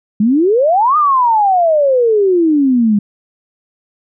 sine exponential two-way sweep, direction up then down, 200.2 to 1244.5 to 200.2 Hz, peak -8 dBFS, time 0.2-2.99 s, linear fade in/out 5 ms, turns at 0.97 s, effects none

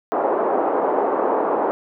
pink band-pass noise, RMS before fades -20 dBFS, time 0.12-1.71 s, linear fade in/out 0 ms, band 360 to 1000 Hz, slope 24 dB/octave, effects none

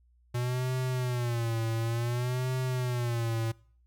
square tone with vibrato, 120.8 Hz, B2, 38 cents flat, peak -29 dBFS, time 0.34-3.52 s, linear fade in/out 10 ms, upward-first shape sine, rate 0.56 Hz, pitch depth 110 cents each way, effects noise-tail reverb RT60 0.5 s tail -23 dB re dry + added 60 Hz sine -61 dBFS peak until 3.86 s

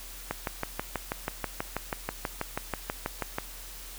click train, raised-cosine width 0.5 ms, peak -14 dBFS, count 20, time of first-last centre 0.31-3.384 s, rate 6.18 Hz, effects added 41 Hz sine -45 dBFS peak until 3.98 s + white hiss -45 dBFS RMS until 3.98 s

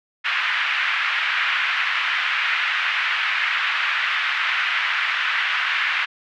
pink band-pass noise, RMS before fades -22 dBFS, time 0.24-6.06 s, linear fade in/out 20 ms, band 1400 to 2800 Hz, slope 24 dB/octave, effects none

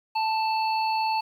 harmonic tone, 882 Hz, A5, 4 cents sharp, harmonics 1 / 3 / 5, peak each -23 / -33 / -34 dBFS, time 0.15-1.21 s, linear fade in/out 10 ms, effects 9-bit

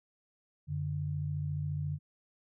sine tone pair together, 92.5 / 146.83 Hz, F#2 / D3, 0 / 0 cents, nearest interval minor sixth, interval 800 cents, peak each -37 / -33 dBFS, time 0.67-1.99 s, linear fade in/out 50 ms, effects none

